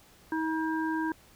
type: harmonic tone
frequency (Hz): 319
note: D#4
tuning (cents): +43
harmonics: 1 / 3 / 5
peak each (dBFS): -29 / -34 / -36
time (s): 0.32-1.12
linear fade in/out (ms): 2
effects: pink hiss -58 dBFS RMS until 1.35 s